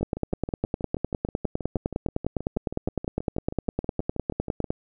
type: two click trains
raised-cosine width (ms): 2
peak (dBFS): -11 / -19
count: 47 / 30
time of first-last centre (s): 0.03-4.705 / 0.01-4.643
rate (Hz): 9.84 / 6.26
effects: none